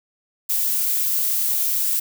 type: noise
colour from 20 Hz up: violet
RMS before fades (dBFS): -21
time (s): 0.49-2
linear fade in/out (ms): 10
effects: none